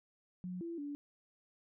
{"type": "tone with pitch steps", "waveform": "sine", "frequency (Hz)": [181.3, 337, 288.4], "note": ["F#3", "E4", "D4"], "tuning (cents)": [-35, 38, -31], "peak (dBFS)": -39, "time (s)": [0.44, 0.95], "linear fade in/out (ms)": 0, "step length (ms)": 170, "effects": []}